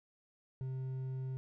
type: tone with hard clipping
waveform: triangle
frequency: 130.81 Hz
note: C3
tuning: in tune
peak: -38 dBFS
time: 0.61-1.37 s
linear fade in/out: 0 ms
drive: 7 dB
effects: none